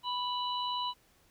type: harmonic tone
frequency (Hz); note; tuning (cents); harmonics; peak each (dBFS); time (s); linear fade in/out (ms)
987.8; B5; 0; 1 / 3 / 4; -33 / -38 / -39; 0.03-0.94; 50
effects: pink hiss -66 dBFS RMS until 1.3 s